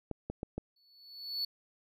clicks, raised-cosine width 2 ms, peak -23 dBFS, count 4, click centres 0.113 / 0.3 / 0.431 / 0.58 s
triangle tone with exponential growth, 4435 Hz, C#8, in tune, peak -29 dBFS, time 0.76-1.45 s, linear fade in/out 5 ms, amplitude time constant 150 ms
effects none

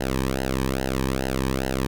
sawtooth tone with flanger, 65.8 Hz, C2, 10 cents sharp, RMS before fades -25 dBFS, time 0-1.87 s, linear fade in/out 10 ms, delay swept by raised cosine 0.85 to 1.47 ms, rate 2.4 Hz, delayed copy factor -1, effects none

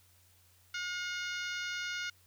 harmonic tone, 718 Hz, F5, 48 cents sharp, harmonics 2 / 3 / 4 / 5 / 6 / 7 / 8 / 9, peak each -38 / -42 / -44 / -46 / -48 / -49 / -50 / -51 dBFS, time 0.74-2.1 s, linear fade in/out 5 ms, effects added 90 Hz sine -66 dBFS peak until 2.26 s + white hiss -66 dBFS RMS until 2.26 s

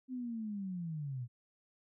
sine linear sweep, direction down, 260.8 to 116.54 Hz, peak -37 dBFS, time 0.08-1.28 s, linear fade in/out 50 ms, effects none

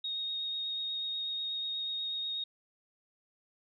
sine tone with vibrato, 3733 Hz, A#7, 2 cents sharp, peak -33 dBFS, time 0.04-2.44 s, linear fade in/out 5 ms, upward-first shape triangle, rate 8.2 Hz, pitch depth 13 cents each way, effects none

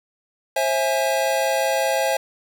square chord, C augmented, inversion none, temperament equal with one note detuned, 533.9 / 659.3 / 830.6 Hz, C5 / E5 / G#5, +35 / 0 / 0 cents, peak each -23 / -24 / -25 dBFS, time 0.56-2.17 s, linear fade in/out 5 ms, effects none

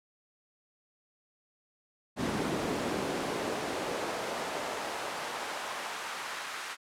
brown noise with high-pass filter sweep, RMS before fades -35 dBFS, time 2.16-6.77 s, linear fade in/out 50 ms, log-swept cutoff 230 to 1400 Hz, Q 0.98, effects low-pass 11000 Hz 12 dB/octave

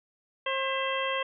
harmonic tone with a mistuned harmonic, 534 Hz, C5, 35 cents sharp, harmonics 1 / 2 / 3 / 4 / 5 / 6, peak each -32 / -32 / -38 / -36 / -35 / -36 dBFS, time 0.46-1.23 s, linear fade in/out 5 ms, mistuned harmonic 4, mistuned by -100 cents, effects none

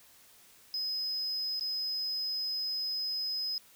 sine tone with dropouts, 5060 Hz, D#8, 28 cents sharp, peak -29 dBFS, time 0.74-3.58 s, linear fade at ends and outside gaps 1 ms, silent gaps 1.596-1.609 s, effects tanh soft clip ceiling -30 dBFS + white hiss -59 dBFS RMS until 3.75 s

